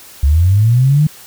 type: linear sweep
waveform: sine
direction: up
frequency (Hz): 65.9 to 155.56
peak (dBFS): -7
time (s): 0.23-1.07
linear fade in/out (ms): 5
effects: white hiss -38 dBFS RMS until 1.26 s